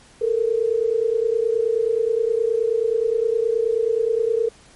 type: tone pair together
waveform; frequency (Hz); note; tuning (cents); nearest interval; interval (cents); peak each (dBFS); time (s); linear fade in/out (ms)
sine; 440 / 469.5; A4 / A#4; 0 / +12; minor second; 112; -20; 0.21-4.49; 10
effects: pink hiss -50 dBFS RMS until 4.75 s + MP3 48 kbps